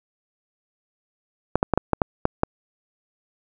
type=clicks; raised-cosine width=1 ms; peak=-3 dBFS; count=8; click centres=1.556 / 1.629 / 1.737 / 1.776 / 1.933 / 2.018 / 2.254 / 2.434 s; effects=none